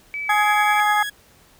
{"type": "tone with vibrato", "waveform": "sine", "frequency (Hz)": 2290, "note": "D7", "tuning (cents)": -44, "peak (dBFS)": -25, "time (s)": [0.14, 0.8], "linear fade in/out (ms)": 0, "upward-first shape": "sine", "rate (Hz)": 3.6, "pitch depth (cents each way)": 9}
{"type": "harmonic tone", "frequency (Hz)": 419, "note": "G#4", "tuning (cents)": 15, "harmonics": [2, 3, 4, 5], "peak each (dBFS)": [-18, -22, -24, -26], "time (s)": [0.29, 1.03], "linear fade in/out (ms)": 5}
{"type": "tone", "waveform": "30% pulse", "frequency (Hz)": 1666, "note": "G#6", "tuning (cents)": 5, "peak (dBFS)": -23, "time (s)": [0.29, 1.1], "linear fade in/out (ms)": 10}
{"effects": ["pink hiss -53 dBFS RMS until 1.59 s"]}